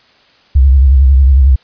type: tone with vibrato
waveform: sine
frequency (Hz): 67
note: C2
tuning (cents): +42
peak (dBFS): -3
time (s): 0.55-1.56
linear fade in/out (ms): 10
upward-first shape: sine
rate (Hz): 11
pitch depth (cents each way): 100
effects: white hiss -48 dBFS RMS until 1.63 s + resampled to 11025 Hz